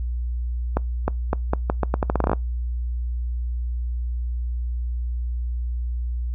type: accelerating click train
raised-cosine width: 1 ms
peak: -6 dBFS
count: 16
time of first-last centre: 0.77-2.332 s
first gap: 310 ms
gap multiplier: 0.81
effects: noise-tail reverb RT60 0.2 s tail -26 dB re dry + added 60 Hz sine -23 dBFS peak until 6.34 s